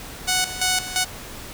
5% pulse tone with tremolo, 739 Hz, F#5, 2 cents flat, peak -7 dBFS, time 0.27-1.05 s, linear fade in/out 20 ms, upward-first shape square, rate 2.9 Hz, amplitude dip 75%, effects pink hiss -37 dBFS RMS until 1.53 s

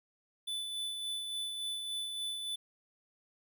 square tone with tremolo, 3492 Hz, A7, 14 cents flat, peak -35 dBFS, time 0.47-2.56 s, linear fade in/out 10 ms, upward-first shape sine, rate 3.5 Hz, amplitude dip 35%, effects none

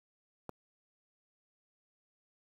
click, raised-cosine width 1 ms, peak -26 dBFS, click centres 0.493 s, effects high-pass 80 Hz 12 dB/octave + 9-bit

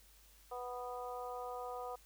harmonic tone, 246.9 Hz, B3, in tune, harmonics 2 / 3 / 4 / 5, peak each -45 / -45 / -49 / -49 dBFS, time 0.51-1.96 s, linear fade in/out 10 ms, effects added 50 Hz sine -64 dBFS peak until 2.05 s + white hiss -65 dBFS RMS until 2.05 s

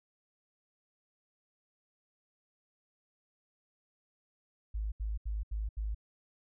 sine tone bursts, 52.9 Hz, G#1, 33 cents sharp, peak -32 dBFS, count 5, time 4.74-5.948 s, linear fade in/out 10 ms, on 180 ms, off 77 ms, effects none

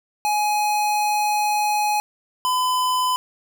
square tone pair in turn, 839 / 1009.5 Hz, G#5 / B5, +17 / +38 cents, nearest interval minor third, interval 321 cents, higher second, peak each -19 dBFS, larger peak neither, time 0.25-2 / 2.45-3.16 s, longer first, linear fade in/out 0 ms, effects none

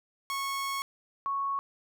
sawtooth / sine tone pair in turn, 1100 / 1106.2 Hz, C#6 / C#6, -14 / -4 cents, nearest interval unison, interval 10 cents, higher second, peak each -27 / -28 dBFS, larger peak first, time 0.3-0.82 / 1.26-1.59 s, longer first, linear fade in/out 0 ms, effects none

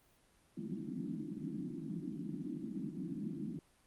pink band-pass noise, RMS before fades -42 dBFS, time 0.57-3.59 s, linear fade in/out 2 ms, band 150 to 340 Hz, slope 96 dB/octave, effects pink hiss -69 dBFS RMS until 3.86 s + Opus 32 kbps

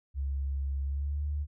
sine tone with pitch glide, 68.8 to 73.31 Hz, C#2 to D2, -12 to -3 cents, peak -29 dBFS, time 0.14-1.47 s, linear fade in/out 50 ms, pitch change +109 cents, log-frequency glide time 0.84-1.23 s, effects none

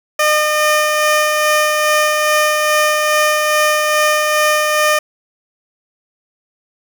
15% pulse tone with tremolo, 607 Hz, D#5, 43 cents flat, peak -4 dBFS, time 0.19-4.99 s, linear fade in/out 5 ms, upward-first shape sine, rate 2.4 Hz, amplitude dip 30%, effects 7-bit

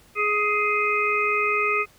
harmonic tone, 417.9 Hz, G#4, 11 cents sharp, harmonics 1 / 3 / 5 / 6, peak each -27 / -24 / -27 / -24 dBFS, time 0.15-1.86 s, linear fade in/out 50 ms, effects pink hiss -55 dBFS RMS until 1.98 s

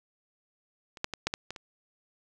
clicks, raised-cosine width 0.2 ms, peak -28 / -11 / -17 / -10 / -13 / -20 / -25 dBFS, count 7, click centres 0.972 / 1.044 / 1.137 / 1.27 / 1.339 / 1.506 / 1.562 s, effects none

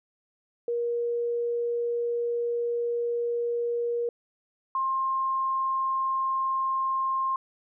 sine tone pair in turn, 474 / 1061.2 Hz, A#4 / C6, +29 / +24 cents, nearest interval octave + major second, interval 1395 cents, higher second, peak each -25 / -24 dBFS, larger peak second, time 0.68-4.09 / 4.75-7.36 s, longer first, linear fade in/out 2 ms, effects none

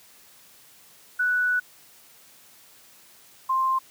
sine tone pair in turn, 1480 / 1051.1 Hz, F#6 / C6, 0 / +8 cents, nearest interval tritone, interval 592 cents, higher first, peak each -20 dBFS, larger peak neither, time 1.19-1.6 / 3.49-3.79 s, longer first, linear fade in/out 10 ms, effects white hiss -53 dBFS RMS until 3.9 s + high-pass 80 Hz 12 dB/octave

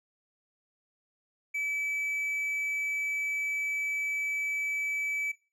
triangle tone, 2300 Hz, D7, 37 cents flat, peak -28 dBFS, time 1.54-5.32 s, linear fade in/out 10 ms, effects noise-tail reverb RT60 0.3 s tail -17 dB re dry

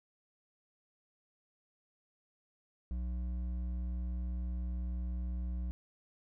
triangle tone with hard clipping, 61 Hz, B1, 21 cents flat, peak -36 dBFS, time 2.91-5.71 s, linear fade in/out 0 ms, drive 11 dB, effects none

